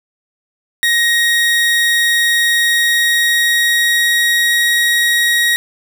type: tone with pitch glide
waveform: 30% pulse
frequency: 1880 to 1892 Hz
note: A#6 to A#6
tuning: +14 to +25 cents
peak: -8 dBFS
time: 0.83-5.56 s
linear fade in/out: 0 ms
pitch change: +11 cents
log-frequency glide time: 2.62-4.72 s
effects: none